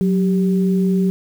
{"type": "tone pair together", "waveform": "sine", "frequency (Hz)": [184.83, 392.1], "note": ["F#3", "G4"], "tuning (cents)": [-2, 0], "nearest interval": "octave + minor second", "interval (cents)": 1302, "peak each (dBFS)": [-14, -22], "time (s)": [0.01, 1.1], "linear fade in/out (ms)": 0, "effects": ["7-bit"]}